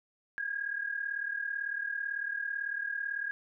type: tone pair together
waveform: sine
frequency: 1624 / 1662 Hz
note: G#6 / G#6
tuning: -39 / +1 cents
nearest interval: unison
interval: 40 cents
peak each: -34 / -37 dBFS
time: 0.38-3.31 s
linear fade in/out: 0 ms
effects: none